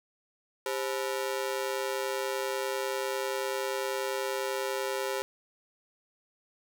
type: ring-modulated tone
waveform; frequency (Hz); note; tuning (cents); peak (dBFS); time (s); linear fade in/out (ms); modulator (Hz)
sawtooth; 463.7; A#4; -9; -23; 0.66-5.22; 0; 65.1
effects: none